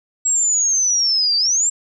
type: linear two-way sweep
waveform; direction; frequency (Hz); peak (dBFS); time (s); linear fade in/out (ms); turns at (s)
sine; down then up; 7690 to 4602 to 7610; -14; 0.25-1.7; 10; 1.37
effects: none